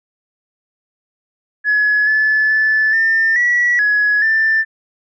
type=tone with pitch steps; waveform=sine; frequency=1694 / 1731 / 1743 / 1800 / 1938 / 1683 / 1776 Hz; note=G#6 / A6 / A6 / A6 / B6 / G#6 / A6; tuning=+34 / -29 / -17 / +39 / -33 / +23 / +16 cents; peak=-10 dBFS; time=1.64-4.65 s; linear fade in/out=50 ms; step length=430 ms; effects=tanh soft clip ceiling -7 dBFS